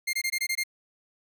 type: tone bursts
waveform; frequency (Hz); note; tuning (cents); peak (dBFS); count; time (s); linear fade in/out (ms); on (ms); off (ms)
sawtooth; 2114; C7; +17; -22; 7; 0.07-0.637; 10; 63; 21
effects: none